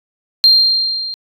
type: tone with level ramp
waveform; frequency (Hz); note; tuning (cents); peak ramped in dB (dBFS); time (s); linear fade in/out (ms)
sine; 4186; C8; 0; -3 to -22; 0.44-1.14; 0
effects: tanh soft clip ceiling -1 dBFS